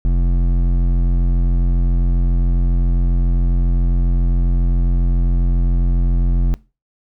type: tone with hard clipping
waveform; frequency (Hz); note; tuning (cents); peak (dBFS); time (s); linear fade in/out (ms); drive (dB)
sine; 43.69; F1; +1; -14; 0.05-6.54; 0; 11
effects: noise-tail reverb RT60 0.3 s tail -22 dB re dry